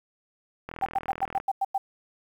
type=click train; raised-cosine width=0.5 ms; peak=-21 dBFS; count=30; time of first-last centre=0.69-1.401 s; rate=40.8 Hz
type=tone bursts; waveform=sine; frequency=781 Hz; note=G5; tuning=7 cents flat; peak=-22 dBFS; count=8; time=0.82-1.78 s; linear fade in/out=5 ms; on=36 ms; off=96 ms
effects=9-bit